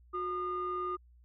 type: tone pair together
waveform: sine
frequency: 362.7 / 1218.1 Hz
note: F#4 / D#6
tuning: -34 / -37 cents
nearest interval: octave + major sixth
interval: 2097 cents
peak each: -36 / -33 dBFS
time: 0.13-0.97 s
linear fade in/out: 20 ms
effects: tanh soft clip ceiling -27 dBFS + added 60 Hz sine -57 dBFS peak until 1.24 s